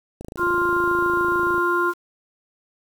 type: click train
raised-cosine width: 2 ms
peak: -21 dBFS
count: 38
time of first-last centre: 0.21-1.58 s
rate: 27 Hz
type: harmonic tone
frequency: 350 Hz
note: F4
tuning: 4 cents sharp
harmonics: 1 / 3 / 4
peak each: -22 / -22 / -22 dBFS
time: 0.37-1.94 s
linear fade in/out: 50 ms
effects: 7-bit